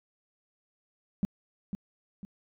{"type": "tone with echo", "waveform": "sine", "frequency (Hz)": 196.9, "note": "G3", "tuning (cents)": 8, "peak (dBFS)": -22, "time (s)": [1.23, 1.25], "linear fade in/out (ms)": 0, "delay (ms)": 500, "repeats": 2, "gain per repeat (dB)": -8, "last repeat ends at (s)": 2.25, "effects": ["tanh soft clip ceiling -18 dBFS"]}